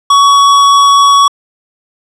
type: tone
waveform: square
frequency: 1124 Hz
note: C#6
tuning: 24 cents sharp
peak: -4 dBFS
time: 0.1-1.28 s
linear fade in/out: 5 ms
effects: low-pass 7000 Hz 12 dB/octave